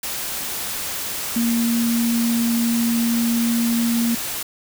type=tone in noise; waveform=sine; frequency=233.1 Hz; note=A#3; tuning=in tune; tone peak=-17 dBFS; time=1.36-4.15 s; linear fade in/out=5 ms; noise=white; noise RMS=-27 dBFS; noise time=0.03-4.43 s; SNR=+7 dB; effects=none